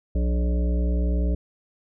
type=harmonic tone with a mistuned harmonic; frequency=60.7 Hz; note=B1; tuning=29 cents flat; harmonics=1 / 3 / 5 / 7 / 9 / 10; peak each=-20 / -30 / -34 / -37 / -39 / -40 dBFS; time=0.15-1.35 s; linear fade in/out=5 ms; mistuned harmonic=5; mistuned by=-53 cents; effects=none